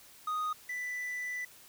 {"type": "tone pair in turn", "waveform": "triangle", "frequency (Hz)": [1243, 1984.6], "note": ["D#6", "B6"], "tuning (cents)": [-2, 8], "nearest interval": "minor sixth", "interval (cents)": 810, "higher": "second", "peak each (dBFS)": [-29, -33], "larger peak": "first", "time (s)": [[0.27, 0.53], [0.69, 1.45]], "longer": "second", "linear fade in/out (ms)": 5, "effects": ["white hiss -56 dBFS RMS until 1.68 s"]}